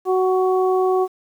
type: harmonic tone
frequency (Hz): 372.5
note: F#4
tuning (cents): +12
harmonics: 1 / 2 / 3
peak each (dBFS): -16 / -22 / -26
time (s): 0.05-1.08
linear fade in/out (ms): 50
effects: 8-bit